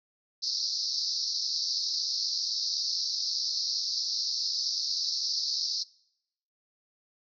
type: band-pass noise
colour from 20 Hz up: pink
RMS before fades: -31 dBFS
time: 0.42-5.84 s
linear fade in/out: 20 ms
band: 4200 to 5600 Hz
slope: 96 dB/octave
effects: noise-tail reverb RT60 0.8 s tail -24 dB re dry